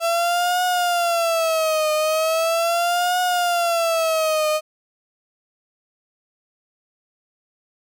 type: tone with vibrato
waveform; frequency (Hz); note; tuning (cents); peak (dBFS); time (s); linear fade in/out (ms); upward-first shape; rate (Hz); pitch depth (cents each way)
35% pulse; 667; E5; +20; -16; 0-4.61; 50; triangle; 0.39; 150
effects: none